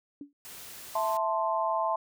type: tone with exponential decay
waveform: sine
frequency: 285.8 Hz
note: D4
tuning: 47 cents flat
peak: -35 dBFS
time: 0.21-0.33 s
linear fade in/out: 2 ms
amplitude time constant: 26 ms
type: noise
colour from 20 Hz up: white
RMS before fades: -45 dBFS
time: 0.45-1.17 s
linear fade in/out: 0 ms
type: chord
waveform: sine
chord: A minor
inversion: second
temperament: equal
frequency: 659.3 / 880 / 1046.5 Hz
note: E5 / A5 / C6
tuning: 0 / 0 / 0 cents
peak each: -30 dBFS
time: 0.95-1.96 s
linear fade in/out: 5 ms
effects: none

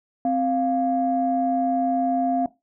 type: tone pair together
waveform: sine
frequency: 261.6 / 698.4 Hz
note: C4 / F5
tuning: 0 / 0 cents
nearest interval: octave + perfect fourth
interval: 1700 cents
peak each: -22 / -21 dBFS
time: 0.25-2.46 s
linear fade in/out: 2 ms
effects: noise-tail reverb RT60 0.2 s tail -17 dB re dry + tanh soft clip ceiling -11 dBFS

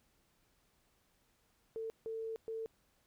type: tone bursts at uneven times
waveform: sine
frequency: 447.7 Hz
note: A4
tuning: 30 cents sharp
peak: -38 dBFS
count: 3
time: 1.76-1.9 / 2.06-2.36 / 2.48-2.66 s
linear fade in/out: 0 ms
effects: pink hiss -74 dBFS RMS until 3.06 s

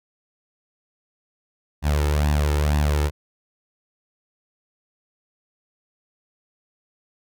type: tone with flanger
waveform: sawtooth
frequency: 74 Hz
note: D2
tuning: 14 cents sharp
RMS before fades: -20 dBFS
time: 1.82-3.11 s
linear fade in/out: 50 ms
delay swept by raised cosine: 1.1 to 2.3 ms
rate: 2.1 Hz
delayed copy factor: +0.65
effects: none

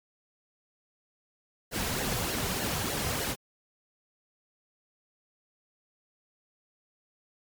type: noise with flanger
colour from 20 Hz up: pink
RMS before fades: -31 dBFS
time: 1.71-3.36 s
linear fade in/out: 50 ms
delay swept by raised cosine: 0.81 to 3.51 ms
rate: 3.3 Hz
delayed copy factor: -0.6
effects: MP3 96 kbps

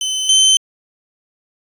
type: tone pair in turn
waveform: 25% pulse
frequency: 3049 / 3083 Hz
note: G7 / G7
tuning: -49 / -29 cents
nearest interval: unison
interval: 20 cents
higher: second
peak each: -14 / -5 dBFS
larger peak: second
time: 0.01-0.29 / 0.29-0.57 s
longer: neither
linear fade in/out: 2 ms
effects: resampled to 32000 Hz

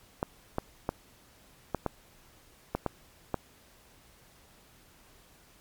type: clicks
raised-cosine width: 1 ms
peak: -14 dBFS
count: 8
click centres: 0.229 / 0.584 / 0.891 / 1.747 / 1.863 / 2.75 / 2.863 / 3.343 s
effects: pink hiss -59 dBFS RMS until 5.6 s + MP3 96 kbps

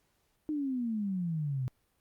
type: exponential sweep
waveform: sine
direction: down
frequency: 311.1 to 124.1 Hz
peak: -30 dBFS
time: 0.49-1.68 s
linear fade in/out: 0 ms
effects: pink hiss -74 dBFS RMS until 2 s + Opus 48 kbps

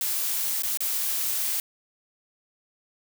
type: noise with dropouts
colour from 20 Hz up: blue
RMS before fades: -27 dBFS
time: 0.01-1.6 s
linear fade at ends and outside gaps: 1 ms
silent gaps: 0.622-0.634 / 0.773-0.805 s
effects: none

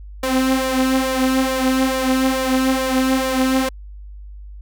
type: tone with flanger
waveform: sawtooth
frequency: 261.6 Hz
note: C4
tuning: in tune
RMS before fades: -18 dBFS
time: 0.23-3.69 s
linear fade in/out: 5 ms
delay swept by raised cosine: 1.7 to 4.6 ms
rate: 2.3 Hz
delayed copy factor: +0.6
effects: added 50 Hz sine -33 dBFS peak until 4.61 s

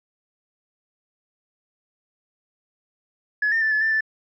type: tone with pitch steps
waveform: sine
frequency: 1699 / 1811 / 1762 / 1721 / 1777 / 1758 Hz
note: G#6 / A6 / A6 / A6 / A6 / A6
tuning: +39 / +49 / +2 / -39 / +17 / -2 cents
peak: -17 dBFS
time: 3.42-4.008 s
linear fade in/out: 5 ms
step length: 98 ms
effects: tanh soft clip ceiling -14 dBFS

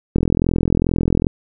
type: click train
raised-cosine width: 3 ms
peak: -3 dBFS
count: 48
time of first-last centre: 0.16-1.268 s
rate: 42.4 Hz
effects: none

